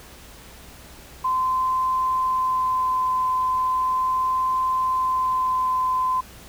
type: tone with vibrato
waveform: sine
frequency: 1029 Hz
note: C6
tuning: 29 cents flat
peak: -19 dBFS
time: 1.24-6.21 s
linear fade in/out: 10 ms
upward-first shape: sine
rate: 0.37 Hz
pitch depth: 8 cents each way
effects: added 60 Hz sine -48 dBFS peak until 6.48 s + pink hiss -45 dBFS RMS until 6.48 s